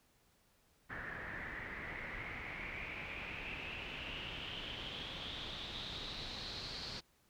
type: noise with low-pass filter sweep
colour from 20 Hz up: pink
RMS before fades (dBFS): -45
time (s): 0.89-7.01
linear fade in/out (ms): 20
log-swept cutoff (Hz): 1700 to 4500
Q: 6.8
effects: pink hiss -72 dBFS RMS until 7.29 s